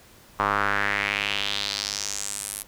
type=tone with band-pass filter sweep; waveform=square; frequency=50.7 Hz; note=G#1; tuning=41 cents flat; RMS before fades=-27 dBFS; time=0.39-2.63 s; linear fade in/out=5 ms; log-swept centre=1100 to 11000 Hz; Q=3.1; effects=pink hiss -52 dBFS RMS until 2.67 s